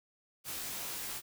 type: noise with comb filter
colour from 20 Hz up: white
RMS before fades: -40 dBFS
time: 0.44-1.22 s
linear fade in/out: 50 ms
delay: 18 ms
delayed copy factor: -0.8
effects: none